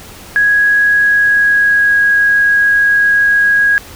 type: tone with pitch glide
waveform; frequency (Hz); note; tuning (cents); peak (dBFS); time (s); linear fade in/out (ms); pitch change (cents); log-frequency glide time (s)
sine; 1661.2 to 1648.8; G#6 to G#6; 0 to -13; -7; 0.36-3.78; 0; -13; 0.95-2.09
effects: pink hiss -34 dBFS RMS until 3.95 s